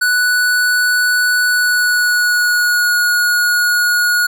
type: tone with pitch glide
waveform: square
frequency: 1480 to 1447.9 Hz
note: F#6 to F#6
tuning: 0 to -38 cents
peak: -12 dBFS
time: 0.01-4.27 s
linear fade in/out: 10 ms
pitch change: -38 cents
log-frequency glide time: 1.47-2.96 s
effects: none